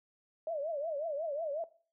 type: tone with vibrato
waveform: sine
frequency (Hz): 612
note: D#5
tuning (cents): -29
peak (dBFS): -33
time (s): 0.47-1.64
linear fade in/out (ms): 2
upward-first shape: triangle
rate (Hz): 5.5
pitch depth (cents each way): 200
effects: noise-tail reverb RT60 0.4 s tail -17 dB re dry